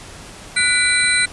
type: tone cluster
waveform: sine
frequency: 1466 / 1998 / 2339 / 4019 / 8580 Hz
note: F#6 / B6 / D7 / B7 / C9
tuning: -16 / +20 / -8 / +30 / +42 cents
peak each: -20 dBFS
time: 0.56-1.26 s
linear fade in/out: 10 ms
effects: pink hiss -37 dBFS RMS until 1.32 s + resampled to 24000 Hz